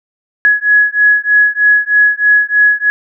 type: beating tone pair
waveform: sine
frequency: 1680 / 1683.2 Hz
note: G#6 / G#6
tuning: +19 / +23 cents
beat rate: 3.2 Hz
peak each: -10 dBFS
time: 0.45-2.9 s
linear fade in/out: 0 ms
effects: none